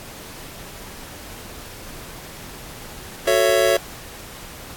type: chord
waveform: square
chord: F# minor seventh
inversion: none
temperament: just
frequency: 370 / 444 / 555 / 666 Hz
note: F#4 / A4 / C#5 / E5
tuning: 0 / +16 / +2 / +18 cents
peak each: -23 / -23 / -19 / -21 dBFS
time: 3.27-3.77 s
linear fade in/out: 5 ms
effects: pink hiss -38 dBFS RMS until 4.76 s + AAC 64 kbps